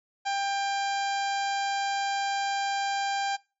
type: harmonic tone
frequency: 794 Hz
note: G5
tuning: 22 cents sharp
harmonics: 1 / 2 / 3 / 4 / 5 / 6 / 7 / 8 / 9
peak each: -27 / -35 / -39 / -40 / -43 / -42 / -46 / -48 / -45 dBFS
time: 0.25-3.37 s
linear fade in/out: 20 ms
effects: noise-tail reverb RT60 0.3 s tail -23 dB re dry